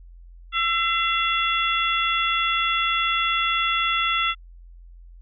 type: harmonic tone with a mistuned harmonic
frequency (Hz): 682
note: F5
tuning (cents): -41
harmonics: 2 / 3 / 4 / 5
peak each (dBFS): -23 / -27 / -26 / -26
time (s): 0.52-4.35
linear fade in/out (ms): 50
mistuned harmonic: 2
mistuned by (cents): -33
effects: added 43 Hz sine -42 dBFS peak until 5.21 s